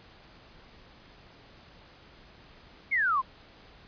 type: exponential sweep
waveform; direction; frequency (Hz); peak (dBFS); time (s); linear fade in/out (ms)
sine; down; 2250 to 1000; -23; 2.91-3.22; 20
effects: pink hiss -54 dBFS RMS until 3.87 s + resampled to 11025 Hz